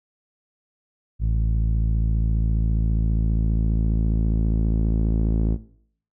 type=tone with low-pass filter sweep; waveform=sawtooth; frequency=54.8 Hz; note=A1; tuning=6 cents flat; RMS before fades=-21 dBFS; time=1.19-5.58 s; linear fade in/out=50 ms; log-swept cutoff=120 to 310 Hz; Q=1; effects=noise-tail reverb RT60 0.6 s tail -17 dB re dry